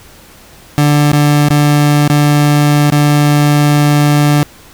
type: tone with dropouts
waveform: 30% pulse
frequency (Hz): 146.9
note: D3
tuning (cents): +1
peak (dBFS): -4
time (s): 0.78-4.43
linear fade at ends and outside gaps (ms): 0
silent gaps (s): 1.117-1.13 / 1.486-1.504 / 2.077-2.099 / 2.902-2.922
effects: pink hiss -39 dBFS RMS until 4.73 s